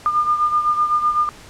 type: beating tone pair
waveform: sine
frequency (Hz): 1207 / 1214.9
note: D6 / D#6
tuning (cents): +47 / -42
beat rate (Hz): 7.9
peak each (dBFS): -16 / -22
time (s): 0.06-1.29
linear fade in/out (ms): 0
effects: pink hiss -42 dBFS RMS until 1.49 s + low-pass 9000 Hz 12 dB/octave